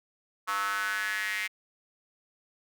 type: tone with high-pass filter sweep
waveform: square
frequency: 100 Hz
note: G2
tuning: 35 cents sharp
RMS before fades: -31 dBFS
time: 0.47-1.48 s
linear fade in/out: 20 ms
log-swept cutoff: 1200 to 2100 Hz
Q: 6
effects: none